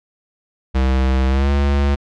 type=tone with pitch glide; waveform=square; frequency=65.41 to 70.51 Hz; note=C2 to C#2; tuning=0 to +30 cents; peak=-14 dBFS; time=0.74-1.96 s; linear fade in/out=20 ms; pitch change=+130 cents; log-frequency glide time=1.28-1.51 s; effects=low-pass 4000 Hz 12 dB/octave